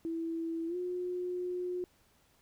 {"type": "tone with pitch glide", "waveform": "sine", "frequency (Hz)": [329.6, 359.4], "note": ["E4", "F4"], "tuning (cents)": [0, 50], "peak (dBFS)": -33, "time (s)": [0.05, 1.84], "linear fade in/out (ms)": 0, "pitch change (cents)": 150, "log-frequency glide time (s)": [0.67, 0.76], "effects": ["pink hiss -68 dBFS RMS until 2.41 s"]}